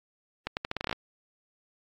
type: accelerating click train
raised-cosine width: 0.3 ms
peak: -14 dBFS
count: 11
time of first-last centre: 0.47-0.928 s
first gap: 99 ms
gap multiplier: 0.81
effects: AAC 48 kbps